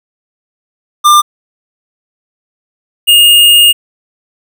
square tone pair in turn, 1195 / 2842 Hz, D6 / F7, +30 / +30 cents, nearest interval octave + minor third, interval 1500 cents, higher second, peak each -3 dBFS, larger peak neither, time 1.04-1.22 / 3.07-3.73 s, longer second, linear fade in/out 20 ms, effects none

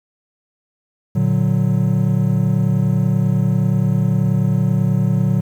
triangle chord, Bb augmented, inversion none, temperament equal, 116.54 / 146.83 / 185 Hz, Bb2 / D3 / F#3, 0 / 0 / 0 cents, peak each -16 dBFS, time 1.15-5.41 s, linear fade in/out 10 ms, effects 8-bit

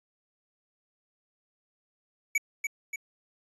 square tone with echo, 2272 Hz, C#7, 42 cents sharp, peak -23 dBFS, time 2.35-2.38 s, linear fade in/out 5 ms, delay 290 ms, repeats 2, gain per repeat -5 dB, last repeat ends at 2.96 s, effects resampled to 24000 Hz

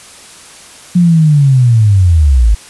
sine linear sweep, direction down, 180 to 49.49 Hz, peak -4 dBFS, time 0.95-2.55 s, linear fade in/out 10 ms, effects white hiss -35 dBFS RMS until 2.69 s + resampled to 24000 Hz

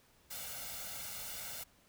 white noise with comb filter, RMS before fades -44 dBFS, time 0.3-1.64 s, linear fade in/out 10 ms, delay 1.4 ms, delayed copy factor +0.7, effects pink hiss -67 dBFS RMS until 1.88 s

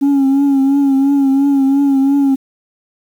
sine tone with vibrato, 275.5 Hz, C#4, 11 cents flat, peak -6 dBFS, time 0.01-2.36 s, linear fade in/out 20 ms, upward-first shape triangle, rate 2.9 Hz, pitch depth 55 cents each way, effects tanh soft clip ceiling -8 dBFS + 7-bit

